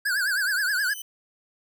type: tone with vibrato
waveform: square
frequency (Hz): 1568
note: G6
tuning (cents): 0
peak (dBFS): -23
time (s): 0.05-0.94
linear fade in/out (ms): 10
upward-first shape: triangle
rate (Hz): 9.5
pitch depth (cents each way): 170
type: tone with exponential growth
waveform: 5% pulse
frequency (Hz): 3024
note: F#7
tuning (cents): +37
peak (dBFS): -24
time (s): 0.46-1.02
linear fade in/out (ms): 5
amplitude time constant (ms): 120
effects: none